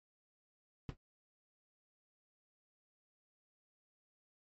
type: noise with exponential decay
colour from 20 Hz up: brown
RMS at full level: -35 dBFS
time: 0.89-0.97 s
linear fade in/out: 1 ms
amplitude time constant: 16 ms
effects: low-pass 5000 Hz 12 dB/octave + MP3 32 kbps